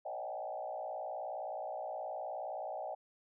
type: tone with frequency modulation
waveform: sine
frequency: 690 Hz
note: F5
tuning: 21 cents flat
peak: -38 dBFS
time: 0.05-2.95 s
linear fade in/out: 10 ms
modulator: 59.1 Hz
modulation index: 2.2
effects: none